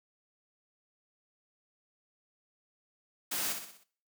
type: noise with echo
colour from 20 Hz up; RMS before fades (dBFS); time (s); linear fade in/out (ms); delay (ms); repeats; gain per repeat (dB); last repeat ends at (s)
white; -34; 3.31-3.53; 10; 62; 5; -6; 3.84
effects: noise-tail reverb RT60 0.5 s tail -20 dB re dry + high-pass 150 Hz 12 dB/octave